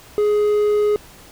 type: tone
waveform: triangle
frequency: 418 Hz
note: G#4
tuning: 11 cents sharp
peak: -12 dBFS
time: 0.18-0.96 s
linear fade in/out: 0 ms
effects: pink hiss -44 dBFS RMS until 1.31 s